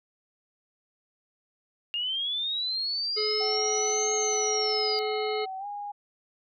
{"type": "linear two-way sweep", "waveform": "sine", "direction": "up then down", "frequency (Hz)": [2805, 6470, 4766], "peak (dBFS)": -27, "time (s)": [1.94, 4.99], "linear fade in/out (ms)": 0, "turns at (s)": 4.14}
{"type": "harmonic tone", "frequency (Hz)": 427, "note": "G#4", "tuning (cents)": 48, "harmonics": [1, 3, 5, 7, 9, 10], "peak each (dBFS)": [-28, -39, -37, -41, -43, -39], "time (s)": [3.16, 5.46], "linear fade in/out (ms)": 20}
{"type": "tone with pitch glide", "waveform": "sine", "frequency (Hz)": [760, 819.3], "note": ["F#5", "G#5"], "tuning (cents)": [46, -24], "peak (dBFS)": -33, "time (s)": [3.4, 5.92], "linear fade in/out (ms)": 10, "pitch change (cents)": 130, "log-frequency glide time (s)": [5.58, 5.66]}
{"effects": []}